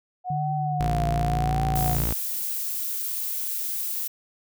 sine tone with vibrato, 728 Hz, F#5, 28 cents flat, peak -26 dBFS, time 0.24-1.97 s, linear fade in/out 50 ms, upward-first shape triangle, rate 0.89 Hz, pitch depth 85 cents each way
sine tone with pitch glide, 148.7 to 141.74 Hz, D3 to C#3, +22 to +39 cents, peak -26 dBFS, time 0.3-2.04 s, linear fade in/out 5 ms, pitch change -83 cents, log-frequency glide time 1.03-1.68 s
sawtooth tone, 57 Hz, A#1, 38 cents flat, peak -21 dBFS, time 0.8-2.13 s, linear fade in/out 5 ms
violet noise, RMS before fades -29 dBFS, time 1.75-4.08 s, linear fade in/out 10 ms
effects none

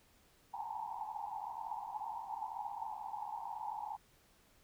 white band-pass noise, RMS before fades -43 dBFS, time 0.53-3.97 s, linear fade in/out 10 ms, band 800 to 930 Hz, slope 96 dB/octave, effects pink hiss -68 dBFS RMS until 4.63 s

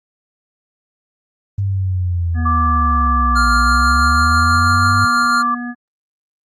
sine linear two-way sweep, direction down then up, 100.1 to 58.27 to 100.1 Hz, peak -15 dBFS, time 1.58-5.05 s, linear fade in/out 5 ms, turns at 3.53 s
harmonic tone, 242.3 Hz, B3, 33 cents flat, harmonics 1 / 3 / 5 / 7, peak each -23 / -35 / -37 / -30 dBFS, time 2.34-5.75 s, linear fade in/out 50 ms
sine tone, 1174.7 Hz, D6, in tune, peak -14 dBFS, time 2.45-5.55 s, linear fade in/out 10 ms
square tone with tremolo, 1400 Hz, F6, 4 cents sharp, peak -15 dBFS, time 3.35-5.43 s, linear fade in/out 20 ms, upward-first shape sine, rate 6.1 Hz, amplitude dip 25%
effects low-pass 8000 Hz 12 dB/octave + Opus 24 kbps

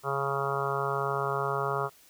harmonic tone, 138.59 Hz, C#3, in tune, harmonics 1 / 3 / 4 / 5 / 6 / 7 / 8 / 9 / 10, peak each -36 / -33 / -38 / -36 / -39 / -37 / -35 / -34 / -38 dBFS, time 0.03-1.9 s, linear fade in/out 50 ms, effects white hiss -58 dBFS RMS until 2.09 s

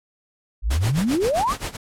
sine exponential sweep, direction up, 46.25 to 1320 Hz, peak -18 dBFS, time 0.62-1.55 s, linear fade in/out 50 ms
pink noise with tremolo, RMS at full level -27 dBFS, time 0.7-1.77 s, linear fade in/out 10 ms, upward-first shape sine, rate 7.6 Hz, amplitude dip 90%
effects low-pass 11000 Hz 12 dB/octave

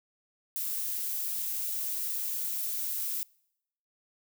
violet noise, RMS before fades -33 dBFS, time 0.56-3.23 s, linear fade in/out 0 ms, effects noise-tail reverb RT60 0.8 s tail -26 dB re dry

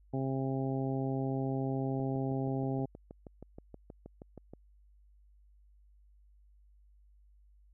harmonic tone, 133.6 Hz, C3, 36 cents sharp, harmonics 1 / 2 / 3 / 4 / 5 / 6, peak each -34 / -35 / -39 / -44 / -43 / -44 dBFS, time 0.13-2.86 s, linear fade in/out 10 ms
click train, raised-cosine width 2 ms, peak -33 dBFS, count 17, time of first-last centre 2-4.536 s, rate 6.31 Hz
effects added 50 Hz sine -59 dBFS peak until 7.73 s

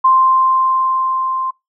sine tone with level ramp, 1046.5 Hz, C6, in tune, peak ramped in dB -7 to -17 dBFS, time 0.04-1.51 s, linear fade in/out 10 ms, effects noise-tail reverb RT60 0.2 s tail -24 dB re dry

